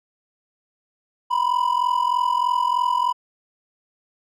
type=ring-modulated tone; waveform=triangle; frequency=987.8 Hz; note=B5; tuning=in tune; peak=-13 dBFS; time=1.3-3.13 s; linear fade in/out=20 ms; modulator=21.6 Hz; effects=none